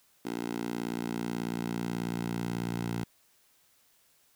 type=tone with high-pass filter sweep; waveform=10% pulse; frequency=58.27 Hz; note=A#1; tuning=in tune; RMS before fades=-34 dBFS; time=0.25-3.04 s; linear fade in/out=5 ms; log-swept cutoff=280 to 130 Hz; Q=1.7; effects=white hiss -66 dBFS RMS until 4.35 s